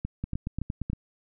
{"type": "two click trains", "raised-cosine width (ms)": 5, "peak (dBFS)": [-18, -18], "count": [4, 7], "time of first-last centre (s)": [[0.05, 0.9], [0.24, 0.932]], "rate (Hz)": [3.53, 8.67], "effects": []}